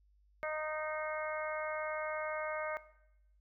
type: harmonic tone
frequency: 308.7 Hz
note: D#4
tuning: 14 cents flat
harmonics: 2 / 3 / 4 / 5 / 6 / 7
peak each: -37 / -47 / -43 / -44 / -50 / -43 dBFS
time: 0.43-2.77 s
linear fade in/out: 0 ms
effects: noise-tail reverb RT60 0.8 s tail -17 dB re dry + added 50 Hz sine -65 dBFS peak until 3.4 s